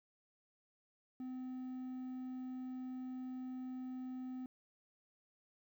triangle tone, 255.9 Hz, C4, 38 cents flat, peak -40 dBFS, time 1.2-4.46 s, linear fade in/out 2 ms, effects 12-bit

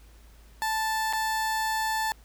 30% pulse tone with dropouts, 880 Hz, A5, in tune, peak -23 dBFS, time 0.62-2.12 s, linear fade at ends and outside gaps 0 ms, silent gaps 1.127-1.133 s, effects added 54 Hz sine -50 dBFS peak until 2.24 s + pink hiss -59 dBFS RMS until 2.24 s

